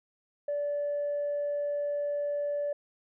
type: tone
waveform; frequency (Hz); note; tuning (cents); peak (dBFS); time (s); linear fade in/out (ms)
sine; 580; D5; -22; -27; 0.48-2.73; 5
effects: tanh soft clip ceiling -25 dBFS